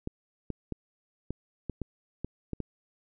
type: clicks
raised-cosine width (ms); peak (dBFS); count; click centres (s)
3; -20; 9; 0.074 / 0.503 / 0.723 / 1.306 / 1.697 / 1.817 / 2.246 / 2.533 / 2.603
effects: none